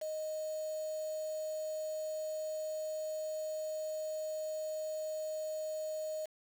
sine tone with quantisation, 622.3 Hz, D#5, in tune, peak -36 dBFS, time 0.01-6.26 s, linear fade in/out 10 ms, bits 8, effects none

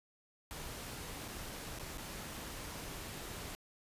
pink noise with dropouts, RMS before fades -45 dBFS, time 0.51-3.55 s, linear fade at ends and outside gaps 0 ms, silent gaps 1.28-1.284 / 1.788-1.796 / 1.974-1.981 s, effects resampled to 32000 Hz

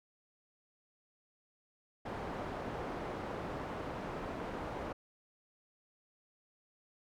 white low-pass noise, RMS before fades -41 dBFS, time 2.05-4.93 s, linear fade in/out 10 ms, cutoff 830 Hz, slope 12 dB/octave, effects none

